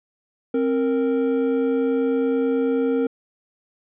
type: tone pair together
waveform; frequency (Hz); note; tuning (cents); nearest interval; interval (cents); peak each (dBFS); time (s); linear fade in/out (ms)
triangle; 265.2 / 464.9; C4 / A#4; +23 / -5; minor seventh; 972; -19; 0.54-3.07; 5
effects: resampled to 8000 Hz